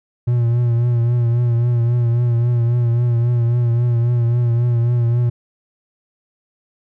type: tone with vibrato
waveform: triangle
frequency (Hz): 119.2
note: A#2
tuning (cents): +39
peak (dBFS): -11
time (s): 0.27-5.3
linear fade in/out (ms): 10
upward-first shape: triangle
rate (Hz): 3.7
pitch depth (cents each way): 48
effects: none